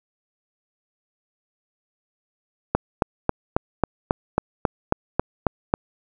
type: click train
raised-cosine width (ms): 1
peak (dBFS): -3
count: 12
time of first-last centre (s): 2.75-5.739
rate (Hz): 3.68
effects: none